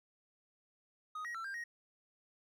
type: tone with pitch steps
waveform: triangle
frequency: 1248 / 1896 / 1341 / 1591 / 1878 Hz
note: D#6 / A#6 / E6 / G6 / A#6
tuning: +5 / +29 / +29 / +25 / +12 cents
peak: -38 dBFS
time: 1.15-1.64 s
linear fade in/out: 5 ms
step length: 98 ms
effects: none